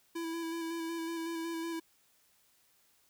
square tone with vibrato, 331.2 Hz, E4, 8 cents sharp, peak -36 dBFS, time 0.15-1.8 s, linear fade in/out 10 ms, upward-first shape square, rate 5.4 Hz, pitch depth 18 cents each way, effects white hiss -69 dBFS RMS until 3.09 s

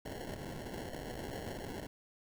white noise with sample-and-hold, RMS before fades -43 dBFS, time 0.05-1.87 s, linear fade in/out 5 ms, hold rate 1225 Hz, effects none

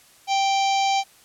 harmonic tone with a mistuned harmonic, 784 Hz, G5, in tune, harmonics 1 / 3 / 4 / 5 / 6 / 7 / 8 / 9, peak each -19 / -29 / -31 / -33 / -35 / -36 / -37 / -38 dBFS, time 0.27-1.04 s, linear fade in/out 50 ms, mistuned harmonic 9, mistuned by -54 cents, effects white hiss -53 dBFS RMS until 1.24 s + low-pass 12000 Hz 12 dB/octave

